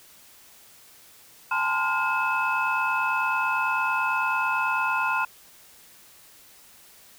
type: tone cluster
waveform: sine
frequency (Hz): 821 / 890 / 1030 / 1416 / 2592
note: G#5 / A5 / C6 / F6 / E7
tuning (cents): -20 / +20 / -28 / +23 / -30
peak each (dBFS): -34 / -29 / -26 / -26 / -29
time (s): 1.51-5.25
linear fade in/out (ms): 5
effects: tanh soft clip ceiling -13 dBFS + white hiss -52 dBFS RMS until 7.18 s